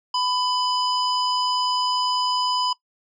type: tone with low-pass filter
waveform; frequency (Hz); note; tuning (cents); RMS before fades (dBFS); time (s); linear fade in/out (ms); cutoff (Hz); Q
square; 999; B5; +20; -23; 0.14-2.73; 5; 4800; 4.3
effects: noise-tail reverb RT60 0.1 s tail -20 dB re dry